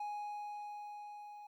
triangle tone with level ramp, 830.6 Hz, G#5, in tune, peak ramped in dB -36 to -47 dBFS, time 0-1.47 s, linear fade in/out 5 ms, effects 13-bit

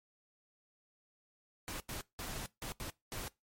pink noise bursts at uneven times, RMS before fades -42 dBFS, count 6, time 1.68-1.8 / 1.89-2.01 / 2.19-2.46 / 2.62-2.72 / 2.8-2.9 / 3.12-3.28 s, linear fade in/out 0 ms, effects noise-tail reverb RT60 0.2 s tail -21 dB re dry + MP3 64 kbps

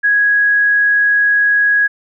sine tone, 1661.2 Hz, G#6, in tune, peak -9 dBFS, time 0.03-1.88 s, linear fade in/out 20 ms, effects none

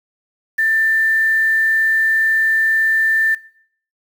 sine tone with quantisation, 1781 Hz, A6, 21 cents sharp, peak -13 dBFS, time 0.58-3.35 s, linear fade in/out 10 ms, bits 6, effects noise-tail reverb RT60 0.6 s tail -20 dB re dry

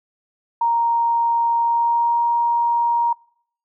sine tone with pitch glide, 933 to 941.1 Hz, A#5 to A#5, +1 to +16 cents, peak -15 dBFS, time 0.61-3.13 s, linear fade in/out 5 ms, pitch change +15 cents, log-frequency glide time 1.6-2.22 s, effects noise-tail reverb RT60 0.6 s tail -25 dB re dry

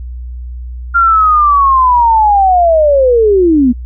sine linear sweep, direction down, 1396.9 to 233.1 Hz, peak -5 dBFS, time 0.94-3.73 s, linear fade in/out 20 ms, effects added 61 Hz sine -21 dBFS peak until 3.85 s

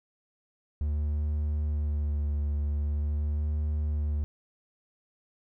triangle tone with vibrato, 74 Hz, D2, 14 cents sharp, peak -24 dBFS, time 0.81-4.24 s, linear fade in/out 0 ms, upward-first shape sine, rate 0.44 Hz, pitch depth 24 cents each way, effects none

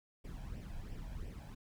brown noise with flanger, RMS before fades -45 dBFS, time 0.24-1.55 s, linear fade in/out 10 ms, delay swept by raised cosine 0.37 to 1.28 ms, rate 2.9 Hz, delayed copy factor +0.65, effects none

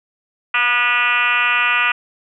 sine tone with frequency modulation, 1951 Hz, B6, 22 cents flat, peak -13 dBFS, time 0.54-1.92 s, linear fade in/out 5 ms, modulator 246 Hz, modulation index 3.5, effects none

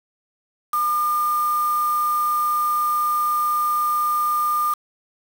sine tone with quantisation, 1206 Hz, D6, 46 cents sharp, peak -18 dBFS, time 0.73-4.74 s, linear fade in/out 5 ms, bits 5, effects none

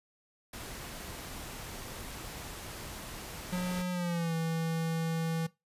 pink noise, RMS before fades -43 dBFS, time 0.53-3.82 s, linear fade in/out 5 ms
square tone with pitch glide, 180.5 to 163.62 Hz, F#3 to E3, -43 to -13 cents, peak -31 dBFS, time 3.52-5.47 s, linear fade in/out 10 ms, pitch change -170 cents, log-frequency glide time 3.91-4.34 s
effects noise-tail reverb RT60 0.2 s tail -19 dB re dry + resampled to 32000 Hz

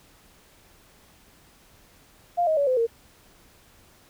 sine tone with pitch steps, 699 / 630 / 567.8 / 511.7 / 461.2 Hz, F5 / D#5 / C#5 / C5 / A#4, +1 / +21 / +41 / -39 / -19 cents, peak -19 dBFS, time 2.37-2.87 s, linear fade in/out 20 ms, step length 100 ms, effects pink hiss -56 dBFS RMS until 4.09 s

